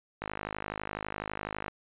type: click train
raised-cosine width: 0.5 ms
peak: -19 dBFS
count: 77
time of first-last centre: 0.22-1.682 s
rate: 52 Hz
effects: resampled to 8000 Hz